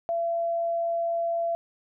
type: tone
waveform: sine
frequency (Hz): 676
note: E5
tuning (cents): +43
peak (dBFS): -24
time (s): 0.09-1.55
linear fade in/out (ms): 0
effects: none